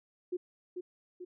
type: tone with echo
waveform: sine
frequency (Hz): 360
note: F#4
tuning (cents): -47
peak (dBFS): -31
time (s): 0.32-0.37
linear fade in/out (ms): 10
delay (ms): 440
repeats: 2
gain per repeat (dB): -5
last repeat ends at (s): 1.25
effects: none

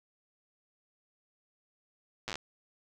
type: slowing click train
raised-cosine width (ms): 0.2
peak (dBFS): -19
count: 8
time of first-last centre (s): 2.28-2.356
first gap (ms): 8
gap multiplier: 1.1
effects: none

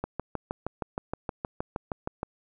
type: click train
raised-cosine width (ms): 1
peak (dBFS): -16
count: 15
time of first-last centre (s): 0.04-2.231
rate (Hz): 6.39
effects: none

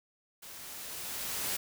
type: noise with level ramp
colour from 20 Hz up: white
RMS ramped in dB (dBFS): -48 to -33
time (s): 0.42-1.57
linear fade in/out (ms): 10
effects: none

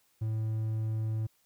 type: tone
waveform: triangle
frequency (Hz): 110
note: A2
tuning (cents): 0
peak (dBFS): -27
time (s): 0.21-1.27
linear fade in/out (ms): 10
effects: white hiss -70 dBFS RMS until 1.45 s

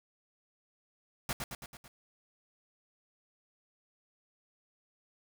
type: noise with echo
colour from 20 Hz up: pink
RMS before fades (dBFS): -34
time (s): 1.29-1.33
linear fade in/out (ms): 2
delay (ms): 110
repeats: 5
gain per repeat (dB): -4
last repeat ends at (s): 1.88
effects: none

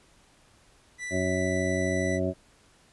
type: tone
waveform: 45% pulse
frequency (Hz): 1975.5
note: B6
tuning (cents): 0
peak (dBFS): -33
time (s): 0.98-2.2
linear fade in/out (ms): 50
type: harmonic tone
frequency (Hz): 92.5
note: F#2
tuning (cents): 0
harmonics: 1 / 2 / 3 / 4 / 6 / 7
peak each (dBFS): -32 / -32 / -32 / -32 / -32 / -32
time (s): 1.1-2.34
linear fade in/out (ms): 50
effects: pink hiss -60 dBFS RMS until 2.92 s + resampled to 24000 Hz

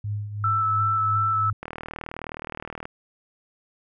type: tone with tremolo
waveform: sine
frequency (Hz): 103.83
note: G#2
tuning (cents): 0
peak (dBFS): -24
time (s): 0.04-1.53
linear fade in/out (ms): 5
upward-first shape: triangle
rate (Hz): 2.9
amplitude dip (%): 65
type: tone with vibrato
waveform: sine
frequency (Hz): 1318.5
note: E6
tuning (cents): 0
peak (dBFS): -20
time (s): 0.44-1.5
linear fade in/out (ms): 2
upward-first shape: square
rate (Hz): 2.8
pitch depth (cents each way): 12
type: click train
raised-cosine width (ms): 0.5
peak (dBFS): -18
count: 49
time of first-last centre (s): 1.63-2.854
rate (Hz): 39.2
effects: none

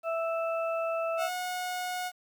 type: harmonic tone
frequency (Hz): 659.3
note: E5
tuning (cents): 0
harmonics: 1 / 2 / 4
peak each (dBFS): -29 / -35 / -41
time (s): 0.03-1.3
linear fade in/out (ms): 50
type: tone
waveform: sawtooth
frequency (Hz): 727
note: F#5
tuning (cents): -31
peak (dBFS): -28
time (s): 1.17-2.12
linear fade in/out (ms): 50
effects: 10-bit

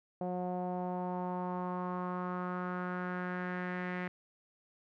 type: tone with low-pass filter sweep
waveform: sawtooth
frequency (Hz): 180.5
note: F#3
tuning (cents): -43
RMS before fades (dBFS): -37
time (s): 0.21-4.08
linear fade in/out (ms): 2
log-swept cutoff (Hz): 670 to 2000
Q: 3.7
effects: none

